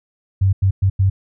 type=tone bursts at uneven times; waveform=sine; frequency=96.4 Hz; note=G2; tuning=28 cents flat; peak=-11 dBFS; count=4; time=0.41-0.53 / 0.62-0.71 / 0.82-0.9 / 0.99-1.1 s; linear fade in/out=10 ms; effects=none